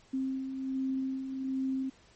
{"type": "beating tone pair", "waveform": "sine", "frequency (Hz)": [263.6, 264.9], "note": ["C4", "C4"], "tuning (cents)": [13, 22], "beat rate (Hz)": 1.3, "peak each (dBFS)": [-40, -31], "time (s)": [0.13, 1.9], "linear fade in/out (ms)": 10, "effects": ["pink hiss -61 dBFS RMS until 2.15 s", "MP3 32 kbps"]}